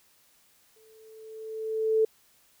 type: tone with exponential growth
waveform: sine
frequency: 440 Hz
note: A4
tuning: in tune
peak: -18 dBFS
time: 0.76-2.05 s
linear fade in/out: 5 ms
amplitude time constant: 280 ms
effects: white hiss -63 dBFS RMS until 2.6 s